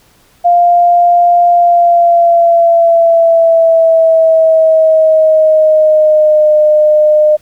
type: tone with pitch glide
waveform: sine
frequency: 698.5 to 608.1 Hz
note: F5 to D#5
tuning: 0 to -40 cents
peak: -4 dBFS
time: 0.44-7.37 s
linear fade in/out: 20 ms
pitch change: -240 cents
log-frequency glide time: 1.49-6.55 s
effects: pink hiss -48 dBFS RMS until 7.41 s